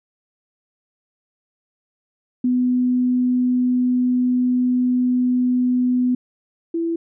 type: tone pair in turn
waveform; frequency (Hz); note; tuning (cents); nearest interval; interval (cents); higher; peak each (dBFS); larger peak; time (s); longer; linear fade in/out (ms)
sine; 249.7 / 333.3; B3 / E4; +19 / +19; perfect fourth; 500; second; -15 / -19; first; 2.44-6.15 / 6.74-6.96; first; 5
effects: none